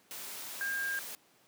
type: tone in noise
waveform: sine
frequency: 1608 Hz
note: G6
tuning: 44 cents sharp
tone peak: -32 dBFS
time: 0.61-0.99 s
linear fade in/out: 0 ms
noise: white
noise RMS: -43 dBFS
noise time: 0.11-1.15 s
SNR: +8 dB
effects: pink hiss -65 dBFS RMS until 1.47 s + high-pass 200 Hz 12 dB/octave